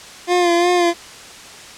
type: tone with vibrato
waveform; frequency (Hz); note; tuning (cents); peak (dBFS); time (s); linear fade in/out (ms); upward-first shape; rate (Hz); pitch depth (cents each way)
25% pulse; 349.6; F4; +2; -9; 0.27-0.94; 50; sine; 2.8; 39
effects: white hiss -37 dBFS RMS until 1.77 s + low-pass 7000 Hz 12 dB/octave